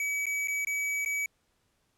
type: tone with dropouts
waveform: square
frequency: 2280 Hz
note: C#7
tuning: 48 cents sharp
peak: -29 dBFS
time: 0-1.26 s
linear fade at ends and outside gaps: 2 ms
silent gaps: 0.257-0.266 / 0.474-0.482 / 0.649-0.67 / 1.049-1.059 s
effects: pink hiss -73 dBFS RMS until 1.97 s + low-pass 12000 Hz 12 dB/octave